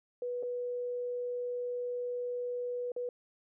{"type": "tone with dropouts", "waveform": "sine", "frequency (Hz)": 490, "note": "B4", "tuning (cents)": -14, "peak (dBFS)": -33, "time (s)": [0.22, 3.09], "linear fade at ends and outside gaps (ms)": 2, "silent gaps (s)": [[0.427, 0.432], [2.919, 2.963]], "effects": []}